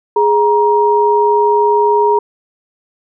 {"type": "tone pair together", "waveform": "sine", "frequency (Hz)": [416.2, 943.6], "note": ["G#4", "A#5"], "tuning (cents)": [4, 21], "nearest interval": "octave + major second", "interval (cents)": 1417, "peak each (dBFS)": -11, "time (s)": [0.16, 2.19], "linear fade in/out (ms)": 5, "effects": []}